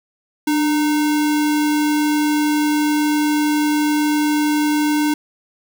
sine tone with sample-and-hold, 298 Hz, D4, 25 cents sharp, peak -14 dBFS, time 0.47-5.14 s, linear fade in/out 5 ms, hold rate 1225 Hz, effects none

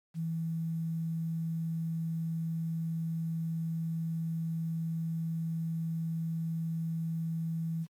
sine tone with quantisation, 163.6 Hz, E3, 13 cents flat, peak -31 dBFS, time 0.14-7.87 s, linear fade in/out 50 ms, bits 10, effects AAC 64 kbps

